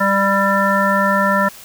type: harmonic tone with a mistuned harmonic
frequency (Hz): 197.6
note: G3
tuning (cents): +14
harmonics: 1 / 3 / 5 / 7 / 9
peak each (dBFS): -19 / -19 / -19 / -19 / -19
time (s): 0-1.49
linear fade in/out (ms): 10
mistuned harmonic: 7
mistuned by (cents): -29
effects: white hiss -39 dBFS RMS until 1.64 s